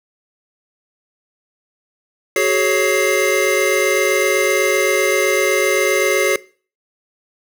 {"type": "tone cluster", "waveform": "square", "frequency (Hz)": [375.3, 423.1, 552, 2095], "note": ["F#4", "G#4", "C#5", "C7"], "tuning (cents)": [25, 32, -7, 2], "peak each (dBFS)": -20, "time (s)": [2.36, 6.36], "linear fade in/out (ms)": 2, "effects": ["noise-tail reverb RT60 0.4 s tail -20 dB re dry"]}